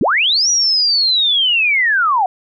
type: linear two-way sweep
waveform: sine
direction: up then down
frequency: 130 to 5860 to 711 Hz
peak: -11 dBFS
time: 0.01-2.26 s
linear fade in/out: 2 ms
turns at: 0.49 s
effects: none